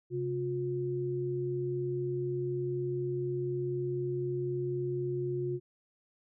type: tone pair together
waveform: sine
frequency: 133.9 / 357.9 Hz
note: C3 / F4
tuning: +40 / +42 cents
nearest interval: octave + perfect fourth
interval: 1702 cents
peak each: -35 / -32 dBFS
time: 0.1-5.6 s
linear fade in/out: 50 ms
effects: none

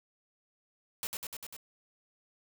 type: noise with echo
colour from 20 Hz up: white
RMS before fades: -36 dBFS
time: 1.03-1.07 s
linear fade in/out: 0 ms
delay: 99 ms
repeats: 5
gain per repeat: -2 dB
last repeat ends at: 1.565 s
effects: none

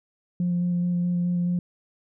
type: tone with vibrato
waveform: sine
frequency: 176 Hz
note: F3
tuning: 14 cents sharp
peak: -20 dBFS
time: 0.4-1.59 s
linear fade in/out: 2 ms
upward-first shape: square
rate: 4.7 Hz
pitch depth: 9 cents each way
effects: tanh soft clip ceiling -18 dBFS

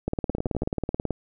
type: two click trains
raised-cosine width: 2 ms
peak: -19 / -12 dBFS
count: 5 / 20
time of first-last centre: 0.3-0.633 / 0.08-1.107 s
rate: 12 / 18.5 Hz
effects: none

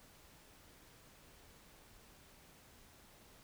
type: silence
effects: pink hiss -62 dBFS RMS until 3.43 s

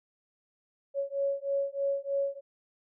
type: beating tone pair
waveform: sine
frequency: 554.4 / 557.6 Hz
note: C#5 / C#5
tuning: 0 / +10 cents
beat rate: 3.2 Hz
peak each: -31 / -31 dBFS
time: 0.94-2.41 s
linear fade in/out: 50 ms
effects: none

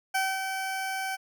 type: tone with ADSR envelope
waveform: 20% pulse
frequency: 767 Hz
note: G5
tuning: 38 cents flat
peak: -19 dBFS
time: 0.14-1.17 s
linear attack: 12 ms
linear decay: 230 ms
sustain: -6 dB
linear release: 27 ms
effects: none

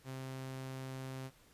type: tone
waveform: sawtooth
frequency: 131.8 Hz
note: C3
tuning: 13 cents sharp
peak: -38 dBFS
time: 0.04-1.31 s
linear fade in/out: 50 ms
effects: pink hiss -65 dBFS RMS until 1.53 s + resampled to 32000 Hz

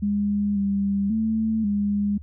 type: tone with pitch steps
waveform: sine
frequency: 204.4 / 199 / 220.9 / 204 Hz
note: G#3 / G3 / A3 / G#3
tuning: -27 / +26 / +7 / -31 cents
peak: -20 dBFS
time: 0.02-2.18 s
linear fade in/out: 10 ms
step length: 540 ms
effects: added 77 Hz sine -37 dBFS peak until 2.22 s

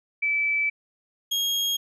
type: tone pair in turn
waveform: sine / 35% pulse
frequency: 2311 / 3268 Hz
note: D7 / G#7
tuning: -28 / -29 cents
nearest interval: tritone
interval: 599 cents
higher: second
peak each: -21 dBFS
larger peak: neither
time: 0.22-0.7 / 1.31-1.77 s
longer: first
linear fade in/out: 10 ms
effects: resampled to 32000 Hz

